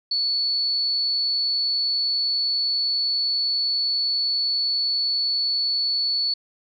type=tone; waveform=sine; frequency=4435 Hz; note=C#8; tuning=in tune; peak=-20 dBFS; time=0.11-6.34 s; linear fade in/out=5 ms; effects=none